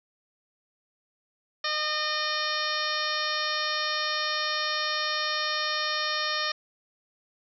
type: harmonic tone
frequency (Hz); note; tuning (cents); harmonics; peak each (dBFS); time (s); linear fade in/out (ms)
610; D#5; -34; 1 / 2 / 3 / 4 / 5 / 6 / 7 / 8 / 9; -37 / -32 / -32 / -38 / -37 / -35 / -35 / -38 / -35; 1.64-6.52; 5
effects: none